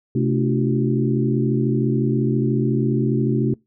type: tone cluster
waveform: sine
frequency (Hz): 130.3 / 220.6 / 293.7 / 345.6 / 379.9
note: C3 / A3 / D4 / F4 / F#4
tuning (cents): -7 / +5 / 0 / -18 / +46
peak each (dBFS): -20 / -22 / -24 / -27 / -26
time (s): 0.15-3.54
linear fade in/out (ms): 5
effects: noise-tail reverb RT60 0.2 s tail -24 dB re dry